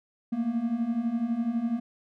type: beating tone pair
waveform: triangle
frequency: 224.6 / 236.6 Hz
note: A3 / A#3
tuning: +36 / +26 cents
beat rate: 12 Hz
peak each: -29 / -25 dBFS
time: 0.32-1.8 s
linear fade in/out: 10 ms
effects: none